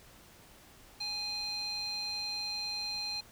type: tone with band-pass filter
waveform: square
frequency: 829 Hz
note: G#5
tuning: 3 cents flat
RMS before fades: -37 dBFS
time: 1-3.21 s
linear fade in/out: 10 ms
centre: 3900 Hz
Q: 7
effects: pink hiss -57 dBFS RMS until 3.31 s